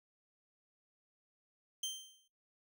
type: tone with exponential decay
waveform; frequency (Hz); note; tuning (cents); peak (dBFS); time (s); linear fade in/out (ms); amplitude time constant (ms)
25% pulse; 3136; G7; 0; -31; 1.83-2.28; 5; 96
effects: noise-tail reverb RT60 0.4 s tail -22 dB re dry